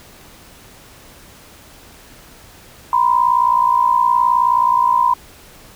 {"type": "tone pair together", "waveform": "sine", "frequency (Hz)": [961.9, 1021], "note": ["B5", "C6"], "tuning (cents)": [-46, -43], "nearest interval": "minor second", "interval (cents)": 103, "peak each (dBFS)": -14, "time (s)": [2.93, 5.14], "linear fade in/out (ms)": 2, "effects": ["pink hiss -43 dBFS RMS until 5.75 s"]}